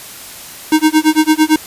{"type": "tone with tremolo", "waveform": "square", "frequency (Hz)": 311.1, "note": "D#4", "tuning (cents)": 0, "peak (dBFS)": -6, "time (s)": [0.72, 1.56], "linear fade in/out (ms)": 2, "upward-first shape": "sine", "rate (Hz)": 8.9, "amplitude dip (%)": 100, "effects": ["white hiss -32 dBFS RMS until 1.66 s", "resampled to 32000 Hz"]}